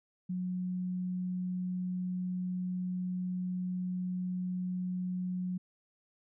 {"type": "tone", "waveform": "sine", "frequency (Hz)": 182, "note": "F#3", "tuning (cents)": -28, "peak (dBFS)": -32, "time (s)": [0.29, 5.58], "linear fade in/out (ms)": 10, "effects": []}